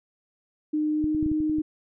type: tone with pitch glide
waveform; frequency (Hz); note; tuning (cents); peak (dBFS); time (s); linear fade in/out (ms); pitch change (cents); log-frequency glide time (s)
sine; 304.5 to 308.4; D#4 to D#4; -37 to -15; -22; 0.73-1.62; 10; +22; 0.93-1.15
type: clicks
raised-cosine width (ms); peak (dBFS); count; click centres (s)
5; -21 / -24 / -20 / -20 / -21 / -26 / -27 / -26; 8; 1.042 / 1.148 / 1.228 / 1.262 / 1.316 / 1.404 / 1.497 / 1.585
effects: none